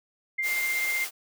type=tone with tremolo; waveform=sine; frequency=2100 Hz; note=C7; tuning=6 cents sharp; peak=-24 dBFS; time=0.38-1.05 s; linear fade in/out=10 ms; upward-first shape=triangle; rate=16 Hz; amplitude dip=30%
type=noise; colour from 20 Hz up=white; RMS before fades=-34 dBFS; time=0.42-1.11 s; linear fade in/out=50 ms
effects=high-pass 400 Hz 12 dB/octave